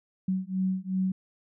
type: beating tone pair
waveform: sine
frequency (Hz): 186.5 / 189.2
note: F#3 / F#3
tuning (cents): +14 / +39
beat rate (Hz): 2.7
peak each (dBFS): -29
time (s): 0.28-1.12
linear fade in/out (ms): 5
effects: none